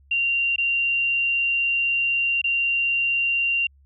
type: tone with dropouts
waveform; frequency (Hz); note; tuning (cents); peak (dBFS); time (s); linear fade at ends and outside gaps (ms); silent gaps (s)
sine; 2768; F7; -16; -19; 0.11-3.67; 5; 0.561-0.581 / 2.416-2.441
effects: added 69 Hz sine -52 dBFS peak until 3.85 s